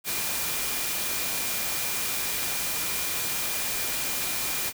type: tone in noise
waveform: sine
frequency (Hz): 2406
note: D7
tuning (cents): +41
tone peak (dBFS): -39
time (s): 0.04-4.73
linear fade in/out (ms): 50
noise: white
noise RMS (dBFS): -29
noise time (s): 0.04-4.73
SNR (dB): -13
effects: none